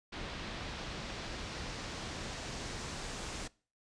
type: noise with low-pass filter sweep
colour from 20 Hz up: pink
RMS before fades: -42 dBFS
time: 0.12-3.48 s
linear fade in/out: 10 ms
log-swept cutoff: 3800 to 7700 Hz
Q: 1.1
effects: noise-tail reverb RT60 0.4 s tail -23 dB re dry + resampled to 22050 Hz